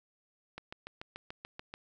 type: click train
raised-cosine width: 0.3 ms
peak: -26 dBFS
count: 9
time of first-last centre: 0.58-1.739 s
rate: 6.9 Hz
effects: none